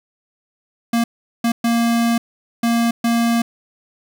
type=tone bursts at uneven times; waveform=square; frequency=233.1 Hz; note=A#3; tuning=in tune; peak=-15 dBFS; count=5; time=0.93-1.04 / 1.44-1.52 / 1.64-2.18 / 2.63-2.91 / 3.04-3.42 s; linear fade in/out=5 ms; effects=none